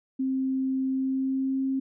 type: tone with pitch glide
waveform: sine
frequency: 263.9 to 267 Hz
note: C4 to C4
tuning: +15 to +35 cents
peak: -24 dBFS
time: 0.19-1.8 s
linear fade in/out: 10 ms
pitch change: +20 cents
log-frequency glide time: 0.89-1.61 s
effects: none